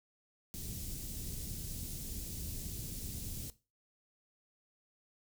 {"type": "band-stop noise", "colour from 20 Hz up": "pink", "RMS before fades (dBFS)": -42, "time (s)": [0.54, 3.5], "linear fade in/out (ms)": 0, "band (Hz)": [210, 6300], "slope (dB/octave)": 12, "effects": ["noise-tail reverb RT60 0.3 s tail -17 dB re dry"]}